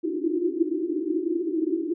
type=band-pass noise; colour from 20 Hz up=pink; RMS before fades=-26 dBFS; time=0.03-1.94 s; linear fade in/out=10 ms; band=310 to 360 Hz; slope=96 dB/octave; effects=none